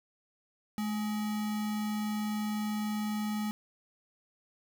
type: tone with sample-and-hold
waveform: sine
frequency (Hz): 213.1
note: G#3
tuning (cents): +45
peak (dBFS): -30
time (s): 0.78-3.51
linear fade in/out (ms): 0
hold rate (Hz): 1050
effects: none